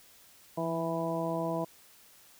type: harmonic tone with a mistuned harmonic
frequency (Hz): 164.81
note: E3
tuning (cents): 0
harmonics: 1 / 2 / 3 / 4 / 5 / 6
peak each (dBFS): -36 / -36 / -38 / -34 / -43 / -38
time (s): 0.57-1.65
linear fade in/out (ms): 10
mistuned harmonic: 1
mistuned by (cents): +29
effects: white hiss -58 dBFS RMS until 2.39 s